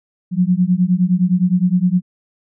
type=beating tone pair; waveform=sine; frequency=176 / 185.7 Hz; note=F3 / F#3; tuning=+14 / +7 cents; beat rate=9.7 Hz; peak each=-15 dBFS; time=0.31-2.02 s; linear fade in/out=50 ms; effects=none